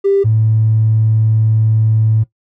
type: tone pair in turn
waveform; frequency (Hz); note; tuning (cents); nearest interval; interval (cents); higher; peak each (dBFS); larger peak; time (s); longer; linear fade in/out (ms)
triangle; 395.5 / 109.99; G4 / A2; +15 / 0; octave + minor seventh; 2215; first; -5; neither; 0.04-0.24 / 0.24-2.24; second; 20
effects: noise-tail reverb RT60 0.1 s tail -18 dB re dry + tanh soft clip ceiling -7 dBFS